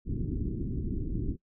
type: low-pass noise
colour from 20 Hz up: pink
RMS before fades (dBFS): -32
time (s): 0.05-1.37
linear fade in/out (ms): 50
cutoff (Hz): 360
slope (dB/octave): 48
effects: noise-tail reverb RT60 0.1 s tail -22 dB re dry